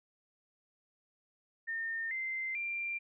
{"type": "tone with pitch steps", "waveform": "sine", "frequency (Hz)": [1820, 2079, 2374], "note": ["A#6", "C7", "D7"], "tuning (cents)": [-42, -12, 18], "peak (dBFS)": -34, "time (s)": [1.67, 2.99], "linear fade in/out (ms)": 20, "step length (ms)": 440, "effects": []}